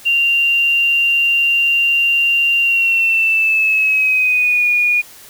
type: tone with pitch glide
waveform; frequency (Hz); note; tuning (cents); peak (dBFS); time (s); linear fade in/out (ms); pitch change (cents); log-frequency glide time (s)
sine; 2776 to 2445; F7 to D#7; -11 to -31; -11; 0.05-5.02; 20; -220; 2.6-4.67
effects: white hiss -40 dBFS RMS until 5.29 s